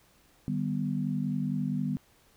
sine chord, Eb augmented, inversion none, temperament equal with one note detuned, 151.83 / 196 / 246.9 Hz, Eb3 / G3 / B3, -42 / 0 / 0 cents, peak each -32 dBFS, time 0.48-1.97 s, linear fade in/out 0 ms, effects pink hiss -63 dBFS RMS until 2.36 s

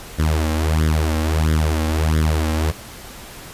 sawtooth tone with flanger, 78.4 Hz, D#2, 14 cents sharp, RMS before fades -18 dBFS, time 0.18-2.72 s, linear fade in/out 20 ms, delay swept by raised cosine 0.57 to 3.77 ms, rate 1.5 Hz, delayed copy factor +0.8, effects pink hiss -37 dBFS RMS until 3.53 s + resampled to 32000 Hz

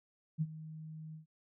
sine tone with ADSR envelope, 157.1 Hz, D#3, 17 cents sharp, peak -28 dBFS, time 0.38-1.26 s, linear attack 34 ms, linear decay 44 ms, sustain -16 dB, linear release 120 ms, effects none

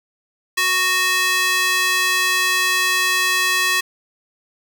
square tone with high-pass filter, 370 Hz, F#4, in tune, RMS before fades -18 dBFS, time 0.57-3.81 s, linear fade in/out 10 ms, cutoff 1800 Hz, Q 1.3, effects none

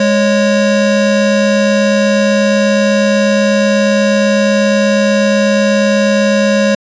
square tone pair together, 206.4 / 551 Hz, G#3 / C#5, -10 / -11 cents, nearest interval octave + perfect fourth, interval 1699 cents, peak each -12 dBFS, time 0-6.75 s, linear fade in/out 5 ms, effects resampled to 16000 Hz

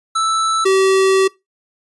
square tone pair in turn, 1318.5 / 383.5 Hz, E6 / G4, 0 / -38 cents, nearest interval octave + major sixth, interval 2138 cents, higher first, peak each -15 / -11 dBFS, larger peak second, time 0.15-0.65 / 0.65-1.28 s, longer second, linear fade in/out 10 ms, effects noise-tail reverb RT60 0.2 s tail -22 dB re dry + resampled to 24000 Hz

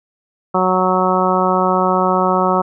harmonic tone, 185 Hz, F#3, in tune, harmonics 1 / 2 / 3 / 4 / 5 / 6 / 7, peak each -20 / -20 / -20 / -20 / -20 / -20 / -20 dBFS, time 0.54-2.62 s, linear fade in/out 10 ms, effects none

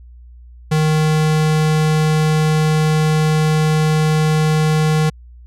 square tone, 155.2 Hz, D#3, 4 cents flat, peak -13 dBFS, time 0.71-5.1 s, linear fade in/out 10 ms, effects added 60 Hz sine -37 dBFS peak until 5.46 s + low-pass 10000 Hz 12 dB/octave

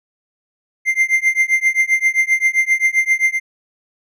triangle tone with tremolo, 2093 Hz, C7, in tune, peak -7 dBFS, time 0.85-3.4 s, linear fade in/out 50 ms, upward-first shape triangle, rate 7.6 Hz, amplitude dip 100%, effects none

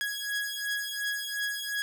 sawtooth beating tone pair, 1661.2 / 1664 Hz, G#6 / G#6, 0 / +3 cents, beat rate 2.8 Hz, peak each -30 dBFS, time 0.01-1.82 s, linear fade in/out 0 ms, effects 11-bit

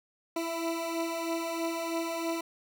20% pulse beating tone pair, 329.6 / 332.7 Hz, E4 / E4, 0 / +16 cents, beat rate 3.1 Hz, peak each -32 / -27 dBFS, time 0.36-2.41 s, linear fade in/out 5 ms, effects none

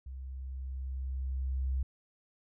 sine tone with level ramp, 65.6 Hz, C2, 5 cents sharp, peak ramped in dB -40 to -28 dBFS, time 0.06-1.83 s, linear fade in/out 5 ms, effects none

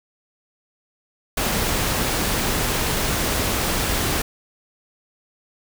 pink noise, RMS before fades -22 dBFS, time 1.37-4.22 s, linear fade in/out 5 ms, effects none

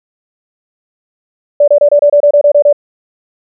sine tone bursts, 582 Hz, D5, 16 cents flat, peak -3 dBFS, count 11, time 1.6-2.728 s, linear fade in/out 5 ms, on 78 ms, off 27 ms, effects none

